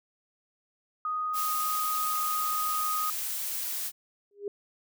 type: tone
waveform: sine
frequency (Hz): 1244.5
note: D#6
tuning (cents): 0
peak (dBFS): -28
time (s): 1.05-3.1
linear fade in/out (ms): 2
type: noise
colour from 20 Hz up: blue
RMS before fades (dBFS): -33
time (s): 1.33-3.92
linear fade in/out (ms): 50
type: tone with exponential growth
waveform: sine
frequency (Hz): 406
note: G#4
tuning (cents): -39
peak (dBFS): -27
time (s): 4.31-4.48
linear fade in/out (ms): 2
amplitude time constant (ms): 35
effects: none